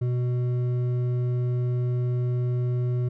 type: tone with hard clipping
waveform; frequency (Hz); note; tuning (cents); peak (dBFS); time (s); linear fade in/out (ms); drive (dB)
sine; 123.5; B2; 0; -24; 0.01-3.09; 10; 7
effects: none